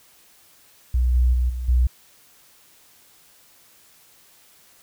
sine tone with level steps, 61.74 Hz, B1, in tune, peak -16 / -14 / -17 / -25 / -14 dBFS, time 0.94-1.87 s, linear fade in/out 5 ms, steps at 1.14 / 1.33 / 1.49 / 1.68 s, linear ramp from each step 10 ms, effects white hiss -54 dBFS RMS until 4.82 s

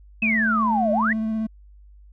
sine exponential two-way sweep, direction down then up, 2637 to 587.3 to 2028 Hz, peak -19 dBFS, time 0.22-1.13 s, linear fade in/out 5 ms, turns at 0.92 s
triangle tone with vibrato, 220 Hz, A3, in tune, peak -20 dBFS, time 0.22-1.47 s, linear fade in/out 10 ms, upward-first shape triangle, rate 16 Hz, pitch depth 20 cents each way
effects added 50 Hz sine -45 dBFS peak until 2.12 s

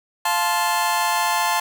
sawtooth chord, F major, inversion none, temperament just, 698.5 / 873.1 / 1047.7 Hz, F5 / A5 / C6, 0 / -14 / +2 cents, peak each -22 / -17 / -19 dBFS, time 0.25-1.6 s, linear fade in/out 5 ms, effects none

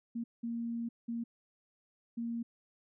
sine tone bursts at uneven times, 233.1 Hz, A#3, in tune, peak -34 dBFS, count 4, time 0.15-0.24 / 0.43-0.89 / 1.08-1.24 / 2.17-2.43 s, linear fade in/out 10 ms, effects none

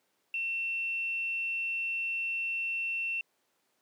sine tone with quantisation, 2700 Hz, E7, 41 cents sharp, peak -30 dBFS, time 0.34-3.21 s, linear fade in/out 2 ms, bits 10, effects pink hiss -74 dBFS RMS until 3.81 s + high-pass 300 Hz 12 dB/octave

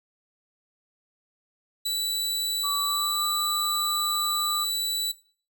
sawtooth tone, 3951 Hz, B7, in tune, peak -22 dBFS, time 1.85-5.12 s, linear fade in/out 10 ms
sine tone with pitch glide, 1157 to 1205.4 Hz, D6 to D6, -26 to +45 cents, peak -28 dBFS, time 2.63-4.65 s, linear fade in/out 20 ms, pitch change +71 cents, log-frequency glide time 2.8-3.25 s
effects noise-tail reverb RT60 0.4 s tail -17 dB re dry

